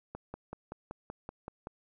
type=click train; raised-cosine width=1 ms; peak=-26 dBFS; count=9; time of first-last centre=0.15-1.671 s; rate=5.26 Hz; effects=none